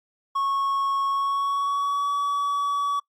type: tone with pitch glide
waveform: triangle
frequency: 1100 to 1138.8 Hz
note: C#6 to C#6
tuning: -14 to +46 cents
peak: -20 dBFS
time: 0.35-3 s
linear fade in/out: 10 ms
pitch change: +60 cents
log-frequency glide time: 1.06-2.1 s
effects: noise-tail reverb RT60 0.1 s tail -24 dB re dry + Opus 48 kbps